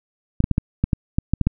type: clicks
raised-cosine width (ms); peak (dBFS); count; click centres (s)
5; -5; 10; 0.404 / 0.441 / 0.513 / 0.581 / 0.84 / 0.932 / 1.185 / 1.336 / 1.413 / 1.47
effects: none